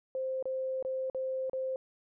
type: tone with dropouts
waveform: sine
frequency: 523.3 Hz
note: C5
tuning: in tune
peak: -31 dBFS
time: 0.15-1.76 s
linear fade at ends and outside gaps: 1 ms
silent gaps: 0.426-0.455 / 0.826-0.849 / 1.099-1.147 / 1.497-1.532 s
effects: none